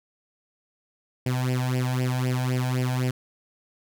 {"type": "tone with flanger", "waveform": "sawtooth", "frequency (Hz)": 127, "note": "B2", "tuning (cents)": 49, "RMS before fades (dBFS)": -25, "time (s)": [1.26, 3.11], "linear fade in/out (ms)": 5, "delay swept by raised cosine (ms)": [0.38, 1.28], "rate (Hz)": 3.9, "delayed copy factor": 0.8, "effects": []}